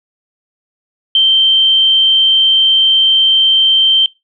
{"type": "tone", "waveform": "sine", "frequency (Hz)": 3128, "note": "G7", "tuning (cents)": -4, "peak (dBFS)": -6, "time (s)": [1.15, 4.06], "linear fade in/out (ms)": 2, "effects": ["noise-tail reverb RT60 0.2 s tail -21 dB re dry"]}